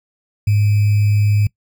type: tone with sample-and-hold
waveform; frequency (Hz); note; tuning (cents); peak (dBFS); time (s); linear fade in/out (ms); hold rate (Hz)
sine; 103.83; G#2; 0; -11; 0.47-1.47; 5; 2450
effects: noise-tail reverb RT60 0.1 s tail -23 dB re dry